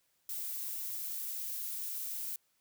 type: noise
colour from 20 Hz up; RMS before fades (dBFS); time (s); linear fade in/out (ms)
violet; -39; 0.29-2.36; 2
effects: white hiss -75 dBFS RMS until 2.6 s